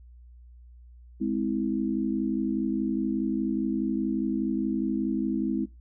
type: chord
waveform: sine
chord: Ab augmented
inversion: none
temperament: just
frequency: 207.7 / 259.6 / 324.5 Hz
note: Ab3 / C4 / E4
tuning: 0 / -13 / -27 cents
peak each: -29 dBFS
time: 1.2-5.66 s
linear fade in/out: 20 ms
effects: noise-tail reverb RT60 0.2 s tail -19 dB re dry + added 60 Hz sine -47 dBFS peak until 5.8 s